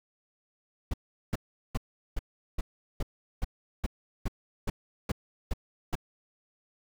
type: noise bursts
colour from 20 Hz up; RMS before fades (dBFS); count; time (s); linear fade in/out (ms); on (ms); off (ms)
brown; -28; 13; 0.91-5.954; 5; 28; 390
effects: none